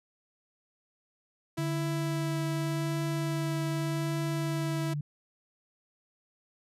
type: tone with vibrato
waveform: sawtooth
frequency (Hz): 329.6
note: E4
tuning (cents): 0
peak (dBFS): -29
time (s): 1.57-4.94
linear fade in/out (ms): 10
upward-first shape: triangle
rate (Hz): 0.85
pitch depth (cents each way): 11
type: tone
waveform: sine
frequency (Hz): 146.83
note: D3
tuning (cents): 0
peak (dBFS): -30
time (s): 1.58-5.01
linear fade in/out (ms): 5
effects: resampled to 32000 Hz